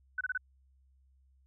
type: tone bursts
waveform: sine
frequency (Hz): 1502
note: F#6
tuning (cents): +26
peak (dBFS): -30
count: 4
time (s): 0.18-0.377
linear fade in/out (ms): 5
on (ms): 29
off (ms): 27
effects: added 66 Hz sine -63 dBFS peak until 1.46 s